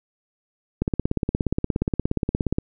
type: click train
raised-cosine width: 3 ms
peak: -8 dBFS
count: 31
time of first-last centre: 0.82-2.585 s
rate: 17 Hz
effects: none